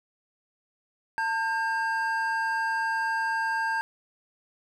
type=tone pair together; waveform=triangle; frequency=898 / 1600 Hz; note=A5 / G6; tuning=+35 / +35 cents; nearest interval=minor seventh; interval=1000 cents; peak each=-26 / -26 dBFS; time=1.18-3.81 s; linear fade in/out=0 ms; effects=none